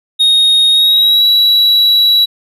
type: tone with pitch glide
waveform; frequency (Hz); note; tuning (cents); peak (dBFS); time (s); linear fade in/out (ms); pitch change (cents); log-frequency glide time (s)
triangle; 3729 to 3910; A#7 to B7; 0 to -18; -5; 0.19-2.26; 20; +82; 0.71-1.26
effects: none